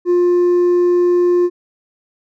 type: tone with hard clipping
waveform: triangle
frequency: 353.4 Hz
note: F4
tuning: 21 cents sharp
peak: -9 dBFS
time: 0.05-1.5 s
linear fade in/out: 50 ms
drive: 1 dB
effects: none